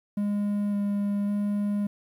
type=tone with vibrato; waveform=triangle; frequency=203.9 Hz; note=G#3; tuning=32 cents flat; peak=-22 dBFS; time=0.17-1.87 s; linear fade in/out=5 ms; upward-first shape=square; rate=0.9 Hz; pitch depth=9 cents each way; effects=10-bit